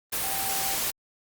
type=tone in noise; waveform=sine; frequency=778 Hz; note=G5; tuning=13 cents flat; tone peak=-34 dBFS; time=0.23-0.76 s; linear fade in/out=10 ms; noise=white; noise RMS=-28 dBFS; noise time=0.12-0.91 s; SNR=-9 dB; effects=Opus 32 kbps